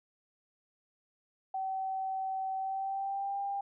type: tone with pitch glide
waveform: sine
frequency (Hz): 765 to 797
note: G5 to G5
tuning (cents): -42 to +28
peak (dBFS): -32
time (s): 1.54-3.61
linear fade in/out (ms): 5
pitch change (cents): +70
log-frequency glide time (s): 2.56-3.39
effects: none